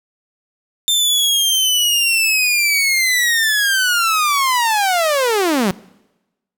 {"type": "linear sweep", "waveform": "sawtooth", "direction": "down", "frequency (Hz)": [3597, 174.61], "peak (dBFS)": -10, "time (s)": [0.88, 5.71], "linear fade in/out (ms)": 0, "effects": ["noise-tail reverb RT60 1.0 s tail -22 dB re dry"]}